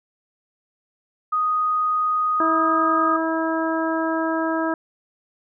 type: tone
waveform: sine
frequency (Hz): 1244.5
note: D#6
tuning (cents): 0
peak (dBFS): -18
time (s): 1.32-3.17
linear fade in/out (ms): 10
type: harmonic tone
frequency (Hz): 323.7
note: E4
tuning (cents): -31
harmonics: 1 / 2 / 3 / 4 / 5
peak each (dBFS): -23 / -26 / -28 / -29 / -30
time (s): 2.4-4.74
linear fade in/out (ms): 2
effects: none